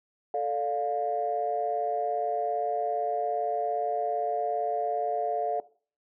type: chord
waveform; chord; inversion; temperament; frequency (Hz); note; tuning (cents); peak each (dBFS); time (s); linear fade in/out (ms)
sine; D minor; second; just; 440.5 / 587.3 / 704.8; A4 / D5 / F5; +2 / 0 / +16; -31 / -32 / -28; 0.34-5.6; 2
effects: noise-tail reverb RT60 0.4 s tail -18 dB re dry + tanh soft clip ceiling -17 dBFS